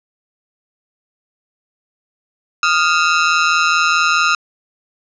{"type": "ring-modulated tone", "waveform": "sawtooth", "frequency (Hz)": 1318.5, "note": "E6", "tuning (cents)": 0, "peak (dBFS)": -5, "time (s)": [2.63, 4.35], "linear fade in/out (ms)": 2, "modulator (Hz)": 82.3, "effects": ["resampled to 16000 Hz", "7-bit"]}